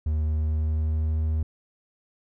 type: tone with pitch glide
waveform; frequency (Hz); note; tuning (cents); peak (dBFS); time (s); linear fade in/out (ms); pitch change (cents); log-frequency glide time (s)
triangle; 77 to 78.53; D#2 to D#2; -17 to +17; -20; 0.06-1.43; 5; +34; 0.18-1.19
effects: none